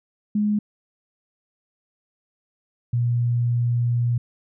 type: tone pair in turn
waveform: sine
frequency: 209.1 / 119.96 Hz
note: G#3 / B2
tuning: +12 / -50 cents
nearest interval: minor seventh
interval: 962 cents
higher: first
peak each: -18 dBFS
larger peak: neither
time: 0.35-0.59 / 2.93-4.18 s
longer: second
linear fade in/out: 5 ms
effects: none